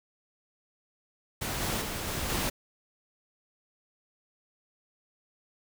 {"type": "noise with level steps", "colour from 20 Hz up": "pink", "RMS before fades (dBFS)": [-33, -31, -35, -33, -30], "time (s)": [1.41, 2.5], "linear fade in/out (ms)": 10, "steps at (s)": [1.61, 1.81, 2.07, 2.29], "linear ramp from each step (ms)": 10, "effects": []}